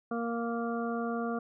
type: harmonic tone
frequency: 233.1 Hz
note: A#3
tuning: in tune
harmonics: 1 / 2 / 3 / 5 / 6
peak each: -33 / -36 / -38 / -40 / -43 dBFS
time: 0.11-1.39 s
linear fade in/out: 5 ms
effects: none